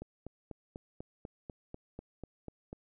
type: click train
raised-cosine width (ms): 2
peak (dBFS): -29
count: 12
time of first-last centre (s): 0.02-2.729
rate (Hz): 4.06
effects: none